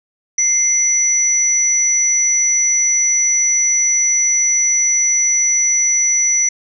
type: tone pair together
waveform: sine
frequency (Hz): 2093 / 5920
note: C7 / F#8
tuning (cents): 0 / 0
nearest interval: octave + tritone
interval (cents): 1800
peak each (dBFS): -22 / -12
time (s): 0.38-6.49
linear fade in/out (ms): 5
effects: none